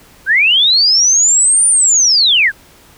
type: linear two-way sweep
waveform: sine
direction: up then down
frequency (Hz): 1480 to 9340 to 1480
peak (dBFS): -7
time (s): 0.26-2.52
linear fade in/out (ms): 50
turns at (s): 1.68
effects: pink hiss -44 dBFS RMS until 2.97 s